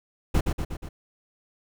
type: noise with echo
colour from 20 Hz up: brown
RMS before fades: -20 dBFS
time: 0.34-0.41 s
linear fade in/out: 10 ms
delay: 120 ms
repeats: 4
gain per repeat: -4 dB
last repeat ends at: 0.89 s
effects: none